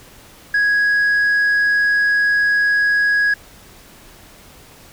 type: tone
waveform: sine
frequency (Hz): 1661.2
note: G#6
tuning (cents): 0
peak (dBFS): -10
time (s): 0.54-3.34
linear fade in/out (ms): 5
effects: tanh soft clip ceiling -12 dBFS + pink hiss -44 dBFS RMS until 4.92 s